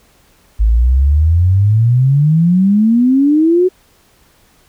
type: exponential sweep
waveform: sine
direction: up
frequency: 51.9 to 375.2 Hz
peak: -7 dBFS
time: 0.59-3.69 s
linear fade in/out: 20 ms
effects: pink hiss -51 dBFS RMS until 4.68 s